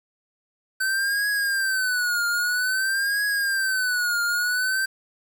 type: tone with vibrato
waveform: square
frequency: 1531 Hz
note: G6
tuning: 41 cents flat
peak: -22 dBFS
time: 0.8-4.86 s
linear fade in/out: 10 ms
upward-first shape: triangle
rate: 0.51 Hz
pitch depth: 150 cents each way
effects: 8-bit